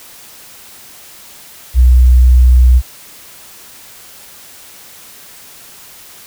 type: tone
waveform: sine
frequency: 62.3 Hz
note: B1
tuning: 16 cents sharp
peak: -3 dBFS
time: 1.74-2.82 s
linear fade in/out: 50 ms
effects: white hiss -37 dBFS RMS until 6.26 s